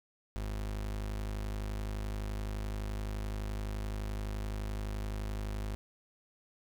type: tone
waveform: 35% pulse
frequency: 51.7 Hz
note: G#1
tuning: 7 cents flat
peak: -33 dBFS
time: 0.36-5.75 s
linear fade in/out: 0 ms
effects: none